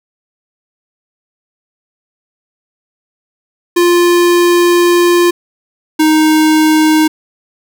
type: tone pair in turn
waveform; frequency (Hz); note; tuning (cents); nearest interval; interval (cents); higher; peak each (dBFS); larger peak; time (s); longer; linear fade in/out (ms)
square; 349.2 / 311.5; F4 / D#4; 0 / +2; major second; 198; first; -7; neither; 3.76-5.31 / 5.99-7.08; first; 10
effects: none